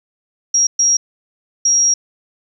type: tone bursts at uneven times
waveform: sine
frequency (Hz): 5650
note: F8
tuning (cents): +19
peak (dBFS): -10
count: 3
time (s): 0.54-0.67 / 0.79-0.97 / 1.65-1.94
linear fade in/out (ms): 5
effects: 8-bit